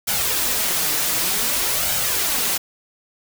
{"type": "noise with flanger", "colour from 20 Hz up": "white", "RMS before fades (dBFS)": -21, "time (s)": [0.07, 2.58], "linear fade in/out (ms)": 10, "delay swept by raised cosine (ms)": [1.3, 6.7], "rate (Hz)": 0.54, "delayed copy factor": 0.5, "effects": []}